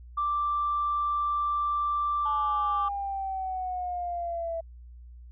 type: tone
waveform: sine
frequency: 1174.7 Hz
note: D6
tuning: in tune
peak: -24 dBFS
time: 0.17-2.89 s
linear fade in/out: 10 ms
type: exponential sweep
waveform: sine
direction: down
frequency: 871 to 659.3 Hz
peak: -29 dBFS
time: 2.25-4.61 s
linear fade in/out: 10 ms
effects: tanh soft clip ceiling -19 dBFS + added 60 Hz sine -44 dBFS peak until 5.31 s